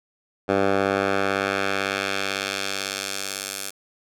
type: tone with band-pass filter sweep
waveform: 10% pulse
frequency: 98 Hz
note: G2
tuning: in tune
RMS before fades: -25 dBFS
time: 0.48-3.71 s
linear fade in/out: 20 ms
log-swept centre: 700 to 9500 Hz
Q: 0.75
effects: none